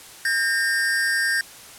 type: tone pair together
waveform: square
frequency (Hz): 1598 / 1828.6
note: G6 / A#6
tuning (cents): +33 / -34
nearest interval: major second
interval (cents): 233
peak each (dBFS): -23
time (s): 0.25-1.41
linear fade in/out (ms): 2
effects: white hiss -43 dBFS RMS until 1.78 s + low-pass 12000 Hz 12 dB/octave